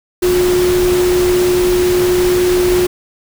sine tone in noise, 360 Hz, F#4, 47 cents flat, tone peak -10 dBFS, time 0.22-2.87 s, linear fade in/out 10 ms, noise pink, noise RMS -21 dBFS, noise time 0.22-2.87 s, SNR +8 dB, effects none

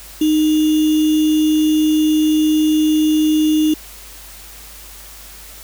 sine tone with sample-and-hold, 308.8 Hz, D#4, 13 cents flat, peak -11 dBFS, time 0.21-3.74 s, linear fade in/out 5 ms, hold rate 3150 Hz, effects added 50 Hz sine -41 dBFS peak until 5.63 s + white hiss -38 dBFS RMS until 5.63 s

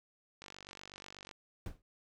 click train, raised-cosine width 0.2 ms, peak -31 dBFS, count 44, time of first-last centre 0.42-1.312 s, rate 48.2 Hz
brown noise with exponential decay, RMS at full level -36 dBFS, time 1.66-1.82 s, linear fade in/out 2 ms, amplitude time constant 33 ms
effects none

